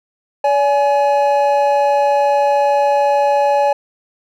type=tone pair together; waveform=triangle; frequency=572 / 838.4 Hz; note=D5 / G#5; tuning=-46 / +16 cents; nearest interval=perfect fifth; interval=662 cents; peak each=-12 dBFS; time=0.44-3.73 s; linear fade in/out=5 ms; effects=none